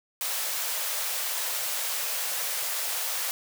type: high-pass noise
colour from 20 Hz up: white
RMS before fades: -30 dBFS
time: 0.21-3.31 s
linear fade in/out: 0 ms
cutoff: 480 Hz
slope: 48 dB/octave
effects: none